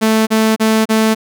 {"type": "tone bursts", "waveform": "sawtooth", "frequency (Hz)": 220, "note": "A3", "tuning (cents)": 0, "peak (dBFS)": -6, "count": 4, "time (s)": [0.01, 1.149], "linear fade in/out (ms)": 20, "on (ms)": 260, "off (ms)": 33, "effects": []}